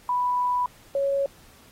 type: tone pair in turn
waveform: sine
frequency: 987.8 / 554.4 Hz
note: B5 / C#5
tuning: 0 / 0 cents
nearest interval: minor seventh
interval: 1000 cents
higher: first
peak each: -21 dBFS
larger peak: neither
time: 0.09-0.66 / 0.95-1.26 s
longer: first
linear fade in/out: 2 ms
effects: pink hiss -54 dBFS RMS until 1.71 s + AAC 48 kbps